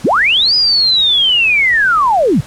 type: linear two-way sweep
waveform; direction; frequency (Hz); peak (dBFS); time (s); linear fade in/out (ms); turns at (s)
sine; up then down; 101.6 to 5000 to 101.6; -8; 0.04-2.41; 10; 0.55
effects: pink hiss -35 dBFS RMS until 2.46 s + low-pass 10000 Hz 12 dB/octave